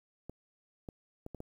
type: clicks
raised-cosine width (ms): 2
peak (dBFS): -29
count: 5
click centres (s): 0.296 / 0.888 / 1.264 / 1.347 / 1.404
effects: 10-bit